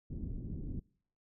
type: low-pass noise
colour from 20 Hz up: pink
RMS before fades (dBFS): -40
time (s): 0.1-0.8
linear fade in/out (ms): 10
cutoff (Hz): 290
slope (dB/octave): 24
effects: noise-tail reverb RT60 0.6 s tail -26 dB re dry